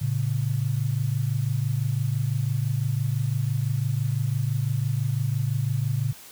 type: tone pair together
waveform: sine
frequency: 112.64 / 138.59 Hz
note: A2 / C#3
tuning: +41 / 0 cents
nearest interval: major third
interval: 359 cents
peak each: -25 dBFS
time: 0.01-6.13 s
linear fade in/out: 10 ms
effects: white hiss -46 dBFS RMS until 6.31 s